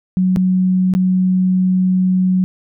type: tone with dropouts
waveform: sine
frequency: 185 Hz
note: F#3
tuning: in tune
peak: -11 dBFS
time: 0.17-2.44 s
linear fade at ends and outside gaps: 0 ms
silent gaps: 0.361-0.37 / 0.938-0.95 s
effects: none